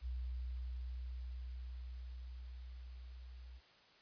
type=tone with level ramp; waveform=sine; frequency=62 Hz; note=B1; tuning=7 cents sharp; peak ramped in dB=-38 to -50 dBFS; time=0.01-3.61 s; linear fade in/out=50 ms; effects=white hiss -65 dBFS RMS until 4.01 s + resampled to 11025 Hz